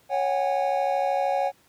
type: chord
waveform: triangle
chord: C# suspended fourth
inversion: none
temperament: equal with one note detuned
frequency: 554.4 / 740 / 813 Hz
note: C#5 / F#5 / G#5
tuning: 0 / 0 / -37 cents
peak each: -24 / -24 / -25 dBFS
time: 0.09-1.52 s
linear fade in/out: 50 ms
effects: pink hiss -60 dBFS RMS until 1.68 s + high-pass 100 Hz 12 dB/octave